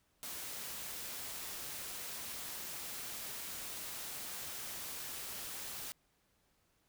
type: noise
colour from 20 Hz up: white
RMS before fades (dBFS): -44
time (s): 0.23-5.92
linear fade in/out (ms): 0
effects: pink hiss -75 dBFS RMS until 6.88 s